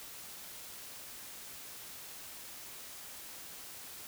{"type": "silence", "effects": ["white hiss -48 dBFS RMS until 4.07 s"]}